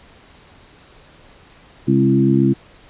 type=harmonic tone with a mistuned harmonic; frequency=67.4 Hz; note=C#2; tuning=48 cents flat; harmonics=2 / 3 / 4 / 5; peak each=-17 / -17 / -17 / -17 dBFS; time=1.87-2.54 s; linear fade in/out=20 ms; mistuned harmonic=3; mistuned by=+17 cents; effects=pink hiss -47 dBFS RMS until 2.89 s + resampled to 8000 Hz